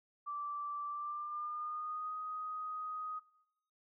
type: tone with pitch glide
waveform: sine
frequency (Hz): 1167 to 1250.8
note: D6 to D#6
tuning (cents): -11 to +9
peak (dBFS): -38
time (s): 0.26-3.2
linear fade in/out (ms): 20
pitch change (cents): +120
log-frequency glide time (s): 0.87-2.14
effects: noise-tail reverb RT60 0.8 s tail -20 dB re dry